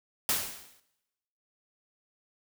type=noise with exponential decay; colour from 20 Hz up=white; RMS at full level=-25 dBFS; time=0.29-0.8 s; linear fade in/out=1 ms; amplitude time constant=110 ms; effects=noise-tail reverb RT60 1.0 s tail -20 dB re dry